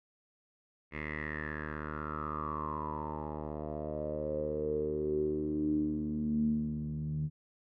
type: tone with low-pass filter sweep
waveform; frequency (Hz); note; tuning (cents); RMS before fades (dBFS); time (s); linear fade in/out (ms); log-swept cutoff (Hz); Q
10% pulse; 76; D#2; -40; -35; 0.91-7.3; 50; 2200 to 160; 9.7
effects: none